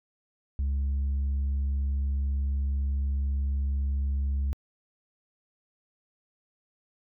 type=tone; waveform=sine; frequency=69 Hz; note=C#2; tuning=7 cents flat; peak=-22 dBFS; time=0.59-4.53 s; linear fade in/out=0 ms; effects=tanh soft clip ceiling -24 dBFS